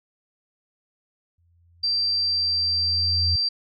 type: tone with exponential growth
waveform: sine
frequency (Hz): 85.6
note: F2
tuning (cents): -34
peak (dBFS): -21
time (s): 1.38-3.36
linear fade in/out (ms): 5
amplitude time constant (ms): 430
type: tone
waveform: sine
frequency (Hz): 4699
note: D8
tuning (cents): 0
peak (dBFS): -20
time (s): 1.83-3.49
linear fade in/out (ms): 10
effects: none